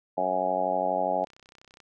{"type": "harmonic tone", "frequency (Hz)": 92.3, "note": "F#2", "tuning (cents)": -4, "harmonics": [2, 3, 4, 5, 6, 7, 8, 9], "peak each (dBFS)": [-40, -38, -40, -38, -31, -29, -31, -29], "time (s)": [0.17, 1.25], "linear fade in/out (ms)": 10}
{"type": "click train", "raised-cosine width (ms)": 0.2, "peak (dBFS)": -35, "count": 19, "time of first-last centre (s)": [1.24, 1.802], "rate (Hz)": 32}
{"effects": []}